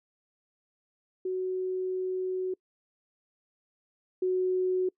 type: tone pair in turn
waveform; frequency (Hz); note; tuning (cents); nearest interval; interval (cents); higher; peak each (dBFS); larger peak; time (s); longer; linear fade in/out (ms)
sine; 371.4 / 369.3; F#4 / F#4; +7 / -3; unison; 10; first; -28 / -24; second; 1.25-2.54 / 4.22-4.89; first; 5
effects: noise-tail reverb RT60 0.1 s tail -26 dB re dry